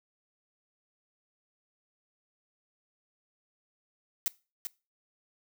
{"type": "noise with echo", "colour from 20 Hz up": "blue", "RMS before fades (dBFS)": -28, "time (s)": [4.26, 4.28], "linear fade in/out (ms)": 0, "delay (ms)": 390, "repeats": 1, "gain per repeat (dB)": -8, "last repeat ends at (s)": 4.67, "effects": ["noise-tail reverb RT60 0.3 s tail -22 dB re dry"]}